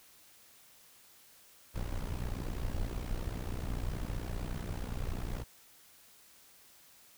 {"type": "noise with amplitude modulation", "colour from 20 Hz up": "brown", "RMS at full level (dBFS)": -33, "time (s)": [1.74, 5.44], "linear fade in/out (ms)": 20, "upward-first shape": "sine", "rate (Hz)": 60.7, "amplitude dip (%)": 80, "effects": ["white hiss -60 dBFS RMS until 7.17 s"]}